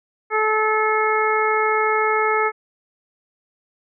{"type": "harmonic tone", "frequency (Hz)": 433.1, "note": "A4", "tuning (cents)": -27, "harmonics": [1, 2, 3, 4, 5], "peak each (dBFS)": [-21, -23, -21, -27, -24], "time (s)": [0.3, 2.52], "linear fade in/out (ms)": 50, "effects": []}